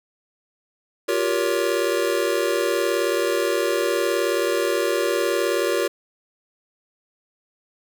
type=chord; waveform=square; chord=G half-diminished seventh; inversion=third; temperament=just; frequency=352.8 / 392 / 470.4 / 564.5 Hz; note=F4 / G4 / Bb4 / Db5; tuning=+18 / 0 / +16 / +31 cents; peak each=-26 dBFS; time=1.08-5.88 s; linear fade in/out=10 ms; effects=9-bit